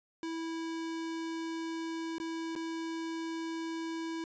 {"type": "tone with dropouts", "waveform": "square", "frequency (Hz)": 327.6, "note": "E4", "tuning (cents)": -11, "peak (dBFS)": -36, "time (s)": [0.23, 4.24], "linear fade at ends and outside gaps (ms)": 1, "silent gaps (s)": [[2.183, 2.2], [2.553, 2.561]], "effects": ["resampled to 16000 Hz"]}